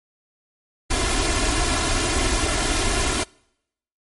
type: noise with comb filter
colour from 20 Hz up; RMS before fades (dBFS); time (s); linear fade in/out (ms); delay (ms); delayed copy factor
pink; -21; 0.9-3.24; 10; 2.9; +0.75
effects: noise-tail reverb RT60 0.8 s tail -26 dB re dry + MP3 48 kbps